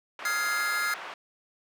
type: band-pass noise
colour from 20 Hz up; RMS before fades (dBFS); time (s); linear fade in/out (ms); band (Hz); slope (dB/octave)
pink; -41; 0.19-1.14; 2; 800 to 2300; 12
type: chord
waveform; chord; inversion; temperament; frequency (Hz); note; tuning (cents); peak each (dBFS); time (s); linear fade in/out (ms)
square; F minor seventh; third; just; 1257.2 / 1396.9 / 1676.3 / 2095; Eb6 / F6 / Ab6 / C7; +18 / 0 / +16 / +2; -36 / -31 / -32 / -33; 0.25-0.94; 2
effects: none